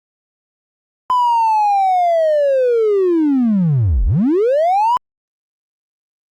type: linear two-way sweep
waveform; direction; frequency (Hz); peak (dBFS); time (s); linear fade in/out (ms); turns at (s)
triangle; down then up; 1014 to 35.91 to 1014; -8; 1.1-4.97; 0; 4.05
effects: tanh soft clip ceiling -7 dBFS + Opus 48 kbps